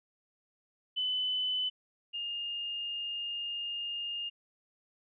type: tone pair in turn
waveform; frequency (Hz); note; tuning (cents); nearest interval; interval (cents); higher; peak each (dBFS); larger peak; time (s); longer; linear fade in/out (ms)
sine; 3013 / 2827; F#7 / F7; +31 / +20; minor second; 111; first; -29 / -34; first; 0.96-1.7 / 2.13-4.3; second; 20
effects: none